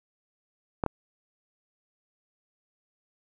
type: clicks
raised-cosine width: 1 ms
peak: -12 dBFS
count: 2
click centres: 0.838 / 0.863 s
effects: none